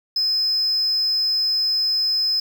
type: tone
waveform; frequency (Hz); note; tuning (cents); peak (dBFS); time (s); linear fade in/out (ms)
sine; 5100; D#8; +42; -16; 0.16-2.4; 5
effects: tanh soft clip ceiling -15 dBFS + 7-bit